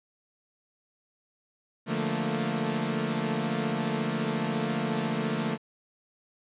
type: chord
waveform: sawtooth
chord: Bb major seventh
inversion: first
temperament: equal with one note detuned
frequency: 146.83 / 174.61 / 218.7 / 233.1 Hz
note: D3 / F3 / A3 / Bb3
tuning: 0 / 0 / -10 / 0 cents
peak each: -30 / -30 / -27 / -29 dBFS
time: 1.86-5.58 s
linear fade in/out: 50 ms
effects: resampled to 8000 Hz + 10-bit